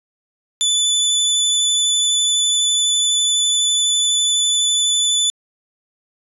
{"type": "tone with vibrato", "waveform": "25% pulse", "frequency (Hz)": 3490, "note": "A7", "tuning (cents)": -15, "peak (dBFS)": -10, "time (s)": [0.61, 5.3], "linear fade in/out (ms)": 0, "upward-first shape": "triangle", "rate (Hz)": 12, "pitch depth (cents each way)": 16, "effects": ["resampled to 32000 Hz"]}